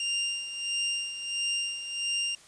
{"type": "tone with tremolo", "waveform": "sawtooth", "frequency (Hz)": 2794, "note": "F7", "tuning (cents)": 0, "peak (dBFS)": -23, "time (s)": [0, 2.35], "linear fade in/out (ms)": 2, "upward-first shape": "sine", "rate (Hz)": 1.5, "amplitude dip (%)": 65, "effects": ["white hiss -54 dBFS RMS until 2.47 s", "resampled to 22050 Hz"]}